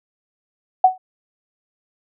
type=tone with exponential decay; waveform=sine; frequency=746 Hz; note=F#5; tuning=14 cents sharp; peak=-4 dBFS; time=0.84-0.98 s; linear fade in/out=5 ms; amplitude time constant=29 ms; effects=none